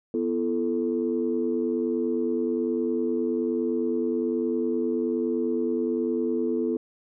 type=tone cluster; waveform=sine; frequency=247.5 / 337.2 / 438.4 Hz; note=B3 / E4 / A4; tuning=+4 / +39 / -6 cents; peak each=-27 dBFS; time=0.14-6.77 s; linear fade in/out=2 ms; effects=tanh soft clip ceiling -14 dBFS